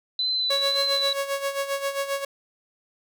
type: tone with vibrato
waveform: sine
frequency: 4000 Hz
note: B7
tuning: 21 cents sharp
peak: -22 dBFS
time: 0.19-1.13 s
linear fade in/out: 2 ms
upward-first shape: sine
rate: 1.9 Hz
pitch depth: 27 cents each way
type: tone with tremolo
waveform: sawtooth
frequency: 554.4 Hz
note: C#5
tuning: in tune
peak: -19 dBFS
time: 0.5-2.25 s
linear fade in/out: 5 ms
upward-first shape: sine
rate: 7.5 Hz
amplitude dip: 70%
effects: none